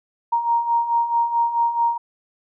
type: beating tone pair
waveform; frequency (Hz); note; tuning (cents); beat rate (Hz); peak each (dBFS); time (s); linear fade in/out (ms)
sine; 932.3 / 936.9; A#5 / A#5; 0 / +8; 4.6; -24 / -18; 0.32-1.98; 10
effects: none